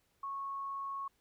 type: tone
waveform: sine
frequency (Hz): 1101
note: C#6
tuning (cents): -12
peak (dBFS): -37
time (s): 0.23-1.08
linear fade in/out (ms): 5
effects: pink hiss -75 dBFS RMS until 1.2 s